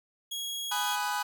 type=tone; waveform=sawtooth; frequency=3312 Hz; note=G#7; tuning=5 cents flat; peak=-30 dBFS; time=0.31-0.96 s; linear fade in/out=10 ms
type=chord; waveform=45% pulse; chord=G# minor seventh; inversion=none; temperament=equal with one note detuned; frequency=830.6 / 987.8 / 1244.5 / 1500.6 Hz; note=G#5 / B5 / D#6 / F#6; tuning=0 / 0 / 0 / +24 cents; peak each=-33 / -34 / -38 / -35 dBFS; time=0.71-1.23 s; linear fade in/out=10 ms
effects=none